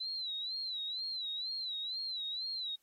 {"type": "tone with vibrato", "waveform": "sine", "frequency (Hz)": 3993, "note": "B7", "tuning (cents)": 18, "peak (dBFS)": -36, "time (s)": [0, 2.76], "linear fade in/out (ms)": 10, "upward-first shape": "sine", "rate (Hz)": 2.1, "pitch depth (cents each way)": 110, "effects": ["white hiss -75 dBFS RMS until 2.82 s", "AAC 48 kbps"]}